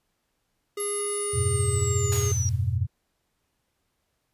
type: tone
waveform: square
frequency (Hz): 409.9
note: G#4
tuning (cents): -23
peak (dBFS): -30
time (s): 0.77-2.32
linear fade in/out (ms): 5
type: linear sweep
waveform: sine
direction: down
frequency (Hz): 11175 to 5670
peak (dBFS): -29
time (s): 0.8-2.49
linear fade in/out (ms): 0
type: chord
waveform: sine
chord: F diminished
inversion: none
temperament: equal with one note detuned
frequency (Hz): 87.31 / 101.34 / 123.47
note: F2 / Ab2 / Cb3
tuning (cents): 0 / -42 / 0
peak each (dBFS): -27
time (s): 1.33-2.87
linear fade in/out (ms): 20
type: noise with exponential decay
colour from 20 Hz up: white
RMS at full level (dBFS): -30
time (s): 2.12-2.77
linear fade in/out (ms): 2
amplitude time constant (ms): 140
effects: pink hiss -75 dBFS RMS until 4.33 s + resampled to 32000 Hz